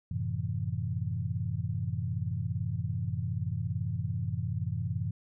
sine chord, F# half-diminished seventh, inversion none, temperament equal, 92.5 / 110 / 130.81 / 164.81 Hz, F#2 / A2 / C3 / E3, 0 / 0 / 0 / 0 cents, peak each -35 / -34 / -36 / -37 dBFS, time 0.11-5.11 s, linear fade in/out 5 ms, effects none

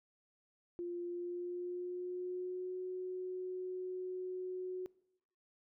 sine tone with pitch glide, 349.2 to 368 Hz, F4 to F#4, 0 to -9 cents, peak -38 dBFS, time 0.79-4.86 s, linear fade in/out 0 ms, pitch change +91 cents, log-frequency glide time 1.05-2.79 s, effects noise-tail reverb RT60 0.8 s tail -22 dB re dry

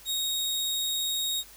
sawtooth tone, 3757 Hz, A#7, 13 cents sharp, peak -24 dBFS, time 0.05-1.44 s, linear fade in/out 50 ms, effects added 50 Hz sine -58 dBFS peak until 1.56 s + white hiss -51 dBFS RMS until 1.56 s

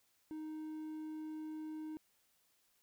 triangle tone, 311.1 Hz, D#4, in tune, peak -40 dBFS, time 0.31-1.97 s, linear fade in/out 0 ms, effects white hiss -75 dBFS RMS until 2.82 s

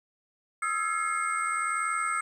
sine tone cluster, 1268 / 1349 / 1690 / 2146 / 8190 Hz, D#6 / E6 / G#6 / C7 / C9, +32 / +40 / +30 / +43 / -38 cents, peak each -31 / -30 / -38 / -32 / -39 dBFS, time 0.62-2.21 s, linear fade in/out 5 ms, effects tanh soft clip ceiling -16 dBFS + 10-bit

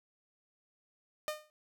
sawtooth tone with exponential decay, 609 Hz, D#5, 37 cents flat, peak -27 dBFS, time 1.28-1.5 s, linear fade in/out 0 ms, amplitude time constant 47 ms, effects none

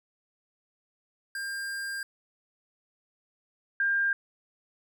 square / sine tone pair in turn, 1600 / 1600 Hz, G6 / G6, +35 / +35 cents, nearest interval unison, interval 0 cents, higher neither, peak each -33 / -23 dBFS, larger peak second, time 1.35-2.03 / 3.8-4.13 s, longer first, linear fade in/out 2 ms, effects none

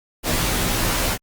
pink noise with comb filter, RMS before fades -21 dBFS, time 0.23-1.18 s, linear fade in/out 50 ms, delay 14 ms, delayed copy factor -0.9, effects Opus 48 kbps

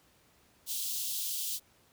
white high-pass noise, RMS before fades -35 dBFS, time 0.66-1.6 s, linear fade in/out 50 ms, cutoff 3000 Hz, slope 48 dB/octave, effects pink hiss -65 dBFS RMS until 1.92 s + high-pass 60 Hz 12 dB/octave

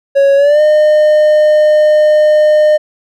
triangle tone with pitch glide, 554.4 to 608.1 Hz, C#5 to D#5, 0 to -40 cents, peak -3 dBFS, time 0.15-2.78 s, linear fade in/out 20 ms, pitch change +160 cents, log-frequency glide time 0.36-0.61 s, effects none

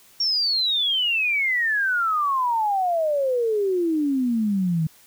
sine exponential sweep, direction down, 5580 to 154.7 Hz, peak -19 dBFS, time 0.2-4.87 s, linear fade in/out 5 ms, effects white hiss -53 dBFS RMS until 5.06 s

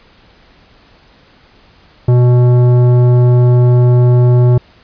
sine tone with tanh clipping, 123.1 Hz, B2, 5 cents flat, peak -7 dBFS, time 2.08-4.58 s, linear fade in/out 5 ms, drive 13 dB, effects pink hiss -46 dBFS RMS until 4.83 s + resampled to 11025 Hz

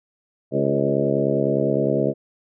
harmonic tone with a mistuned harmonic, 69.8 Hz, C#2, 13 cents sharp, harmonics 2 / 3 / 4 / 5 / 6 / 7 / 8 / 9, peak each -26 / -26 / -26 / -26 / -26 / -26 / -26 / -26 dBFS, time 0.51-2.14 s, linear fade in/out 50 ms, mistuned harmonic 6, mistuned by -27 cents, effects none

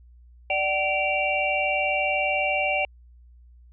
sine tone cluster, 592 / 758 / 2330 / 2764 Hz, D5 / F#5 / D7 / F7, +14 / +42 / -14 / -19 cents, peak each -27 dBFS, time 0.5-2.85 s, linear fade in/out 2 ms, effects added 60 Hz sine -48 dBFS peak until 3.72 s

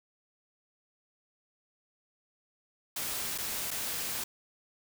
white noise with dropouts, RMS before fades -35 dBFS, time 2.96-4.24 s, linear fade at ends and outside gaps 5 ms, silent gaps 3.379-3.383 / 3.707-3.712 s, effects none

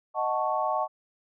sine chord, D# half-diminished seventh, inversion none, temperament equal, 622.3 / 740 / 880 / 1108.7 Hz, D#5 / F#5 / A5 / C#6, 0 / 0 / 0 / 0 cents, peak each -30 dBFS, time 0.14-0.88 s, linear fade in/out 50 ms, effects none

